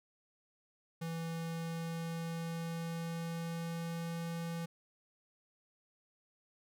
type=tone with pitch glide; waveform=square; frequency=165.2 to 167.51 Hz; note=E3 to E3; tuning=+4 to +28 cents; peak=-38 dBFS; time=1.01-4.66 s; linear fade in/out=10 ms; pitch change=+24 cents; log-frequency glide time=1.28-4.21 s; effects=none